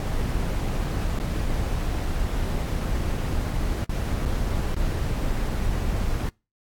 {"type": "noise with dropouts", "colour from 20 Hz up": "brown", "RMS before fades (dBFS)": -25, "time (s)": [0, 6.29], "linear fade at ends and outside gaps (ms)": 1, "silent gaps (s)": [[1.189, 1.199], [3.846, 3.894], [4.253, 4.258], [4.746, 4.765]], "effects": ["noise-tail reverb RT60 0.3 s tail -26 dB re dry", "AAC 64 kbps"]}